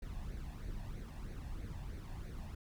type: noise with flanger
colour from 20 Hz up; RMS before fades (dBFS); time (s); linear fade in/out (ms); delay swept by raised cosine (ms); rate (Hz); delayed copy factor
brown; -44; 0.02-2.55; 5; 0.47 to 1.17; 3.1; +0.6
effects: none